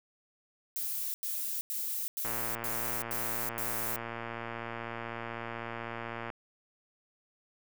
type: noise bursts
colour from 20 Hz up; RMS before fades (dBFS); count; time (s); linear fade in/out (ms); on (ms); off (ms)
violet; -35; 7; 0.76-3.96; 0; 380; 90
type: click train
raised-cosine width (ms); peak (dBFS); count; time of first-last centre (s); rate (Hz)
0.5; -23; 471; 2.25-6.302; 116
effects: none